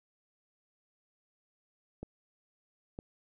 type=clicks; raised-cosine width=2 ms; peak=-27 dBFS; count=2; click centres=2.03 / 2.989 s; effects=none